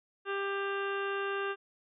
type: harmonic tone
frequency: 396 Hz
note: G4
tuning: 18 cents sharp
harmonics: 1 / 2 / 3 / 4 / 5 / 6 / 7 / 8 / 9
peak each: -34 / -44 / -38 / -38 / -50 / -53 / -43 / -54 / -53 dBFS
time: 0.25-1.56 s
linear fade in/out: 50 ms
effects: none